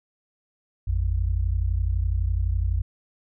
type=tone pair together; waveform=sine; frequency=54.48 / 86.4 Hz; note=A1 / F2; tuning=-16 / -18 cents; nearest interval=minor sixth; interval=798 cents; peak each=-23 / -24 dBFS; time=0.87-2.82 s; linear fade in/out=10 ms; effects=none